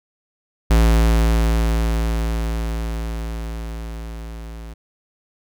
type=tone with level ramp; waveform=square; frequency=56 Hz; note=A1; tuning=31 cents sharp; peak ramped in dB=-11 to -33 dBFS; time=0.7-4.74 s; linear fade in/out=10 ms; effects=none